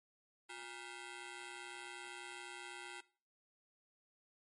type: ring-modulated tone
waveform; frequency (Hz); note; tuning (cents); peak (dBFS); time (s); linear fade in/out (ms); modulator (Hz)
10% pulse; 588; D5; +2; -36; 0.49-3.01; 10; 230
effects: noise-tail reverb RT60 0.4 s tail -19 dB re dry + MP3 48 kbps